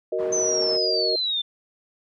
sine chord, D# minor, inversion first, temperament just, 373.4 / 466.7 / 622.3 Hz, F#4 / A#4 / D#5, +16 / +2 / 0 cents, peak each -27 dBFS, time 0.12-1.16 s, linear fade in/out 5 ms
white band-pass noise, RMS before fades -38 dBFS, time 0.18-0.78 s, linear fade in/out 20 ms, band 160 to 790 Hz, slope 12 dB/octave
sine linear sweep, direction down, 6220 to 3520 Hz, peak -22 dBFS, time 0.32-1.42 s, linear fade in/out 10 ms
effects none

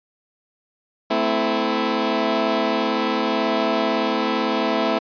15% pulse chord, A minor, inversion none, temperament equal with one note detuned, 220 / 258 / 329.6 Hz, A3 / C4 / E4, 0 / -24 / 0 cents, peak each -17 dBFS, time 1.1-4.99 s, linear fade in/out 10 ms, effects resampled to 11025 Hz

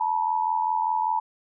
sine tone pair together, 877.9 / 963 Hz, A5 / B5, -4 / -44 cents, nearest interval major second, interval 160 cents, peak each -24 / -25 dBFS, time 0-1.2 s, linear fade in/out 10 ms, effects none

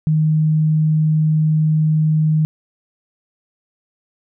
sine tone, 155.56 Hz, D#3, in tune, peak -12 dBFS, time 0.07-2.45 s, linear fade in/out 0 ms, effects none

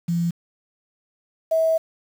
sine tone pair in turn, 170.6 / 646.9 Hz, F3 / E5, -40 / -33 cents, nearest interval octave + major seventh, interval 2307 cents, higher second, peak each -19 / -16 dBFS, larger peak second, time 0.08-0.31 / 1.51-1.78 s, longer second, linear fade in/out 10 ms, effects 7-bit

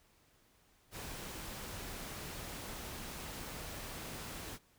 pink noise, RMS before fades -45 dBFS, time 0.91-4.59 s, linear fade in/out 50 ms, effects pink hiss -69 dBFS RMS until 4.78 s

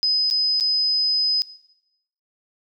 sine tone with dropouts, 5030 Hz, D#8, 18 cents sharp, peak -17 dBFS, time 0.03-1.42 s, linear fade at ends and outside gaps 0 ms, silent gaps 0.301-0.31 / 0.6-0.608 s, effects noise-tail reverb RT60 0.8 s tail -17 dB re dry

